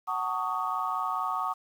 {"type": "chord", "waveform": "sine", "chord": "D# half-diminished seventh", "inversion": "first", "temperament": "just", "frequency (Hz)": [746.7, 896, 1120.1, 1244.5], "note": ["F#5", "A5", "C#6", "D#6"], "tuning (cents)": [16, 31, 18, 0], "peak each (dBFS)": [-34, -35, -31, -32], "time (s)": [0.07, 1.54], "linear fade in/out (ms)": 20, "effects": ["tanh soft clip ceiling -17 dBFS", "9-bit"]}